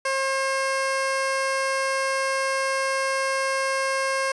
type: tone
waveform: 15% pulse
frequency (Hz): 536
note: C5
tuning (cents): +42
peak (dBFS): -16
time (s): 0.05-4.32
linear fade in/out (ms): 5
effects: resampled to 24000 Hz